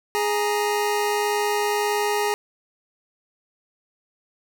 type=tone pair together; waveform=25% pulse; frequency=415.3 / 932.3 Hz; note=G#4 / A#5; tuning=0 / 0 cents; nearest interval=octave + major second; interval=1400 cents; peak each=-18 / -23 dBFS; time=0.15-2.34 s; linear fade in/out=0 ms; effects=none